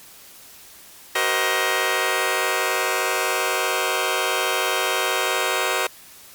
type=chord; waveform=10% pulse; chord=C half-diminished seventh; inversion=second; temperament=just; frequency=376.7 / 470.9 / 523.3 / 627.9 Hz; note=Gb4 / Bb4 / C5 / Eb5; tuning=+31 / +18 / 0 / +16 cents; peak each=-17 dBFS; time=1.15-5.87 s; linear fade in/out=5 ms; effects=white hiss -45 dBFS RMS until 6.34 s + MP3 96 kbps